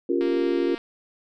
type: chord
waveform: sine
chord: G half-diminished seventh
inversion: second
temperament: equal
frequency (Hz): 277.2 / 349.2 / 392 / 466.2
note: Db4 / F4 / G4 / Bb4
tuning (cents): 0 / 0 / 0 / 0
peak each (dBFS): -26 / -23 / -29 / -28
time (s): 0.09-0.75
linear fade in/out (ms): 5
type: click train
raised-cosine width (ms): 0.3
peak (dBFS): -23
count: 133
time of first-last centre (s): 0.21-0.779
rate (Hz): 232
effects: none